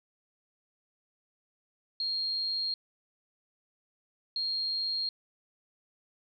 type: tone bursts at uneven times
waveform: sine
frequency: 4234 Hz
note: C8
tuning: 20 cents sharp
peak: -29 dBFS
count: 2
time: 2-2.74 / 4.36-5.09 s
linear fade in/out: 2 ms
effects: none